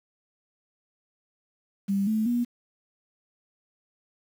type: tone with pitch steps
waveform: sine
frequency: 197.6 / 218 / 240.5 Hz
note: G3 / A3 / B3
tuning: +14 / -16 / -46 cents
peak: -22 dBFS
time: 1.88-2.45 s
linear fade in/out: 20 ms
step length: 190 ms
effects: 8-bit